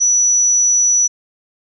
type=tone; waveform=sine; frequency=5910 Hz; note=F#8; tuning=3 cents flat; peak=-10 dBFS; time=0-1.08 s; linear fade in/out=20 ms; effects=none